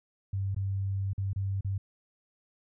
sine tone with dropouts, 97.6 Hz, G2, 7 cents flat, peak -28 dBFS, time 0.33-1.78 s, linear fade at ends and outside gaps 5 ms, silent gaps 0.547-0.563 / 1.133-1.179 / 1.332-1.36 / 1.609-1.646 s, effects none

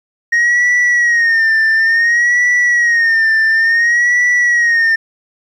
sine tone with vibrato, 1866 Hz, A#6, 1 cent sharp, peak -6 dBFS, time 0.32-4.96 s, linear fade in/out 10 ms, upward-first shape sine, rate 0.57 Hz, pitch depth 82 cents each way, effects tanh soft clip ceiling -8 dBFS + 8-bit

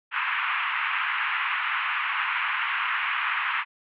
pink band-pass noise, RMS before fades -27 dBFS, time 0.11-3.65 s, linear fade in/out 50 ms, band 1000 to 2800 Hz, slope 48 dB/octave, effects none

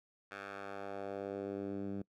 10% pulse tone with band-pass filter sweep, 99.2 Hz, G2, 21 cents sharp, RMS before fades -42 dBFS, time 0.31-2.02 s, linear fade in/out 5 ms, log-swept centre 1600 to 210 Hz, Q 1.4, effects noise-tail reverb RT60 0.1 s tail -24 dB re dry

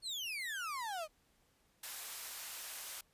35% pulse exponential sweep, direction down, 4435 to 594 Hz, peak -37 dBFS, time 0.02-1.08 s, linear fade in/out 50 ms
white high-pass noise, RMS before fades -45 dBFS, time 1.83-3.01 s, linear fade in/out 5 ms, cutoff 670 Hz, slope 12 dB/octave
effects pink hiss -73 dBFS RMS until 3.13 s + resampled to 32000 Hz

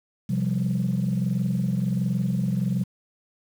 sine chord, C suspended fourth, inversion none, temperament equal with one note detuned, 129.46 / 174.61 / 196 Hz, C3 / F3 / G3, -18 / 0 / 0 cents, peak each -25 dBFS, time 0.29-2.84 s, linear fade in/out 10 ms, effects tanh soft clip ceiling -16 dBFS + 8-bit

